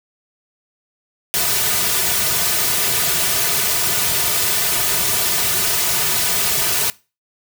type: noise with comb filter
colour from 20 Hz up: white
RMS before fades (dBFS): -18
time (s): 1.34-6.9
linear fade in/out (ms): 0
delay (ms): 3.7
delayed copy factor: -0.95
effects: noise-tail reverb RT60 0.3 s tail -21 dB re dry